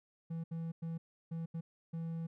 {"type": "tone bursts at uneven times", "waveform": "triangle", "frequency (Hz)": 164.81, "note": "E3", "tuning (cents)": 0, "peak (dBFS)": -35, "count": 6, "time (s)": [[0.3, 0.44], [0.51, 0.72], [0.82, 0.98], [1.31, 1.46], [1.54, 1.61], [1.93, 2.27]], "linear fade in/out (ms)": 10, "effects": []}